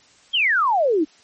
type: exponential sweep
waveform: sine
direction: down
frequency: 3322 to 289.9 Hz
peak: -15 dBFS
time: 0.33-1.05 s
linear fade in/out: 20 ms
effects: white hiss -53 dBFS RMS until 1.23 s + MP3 32 kbps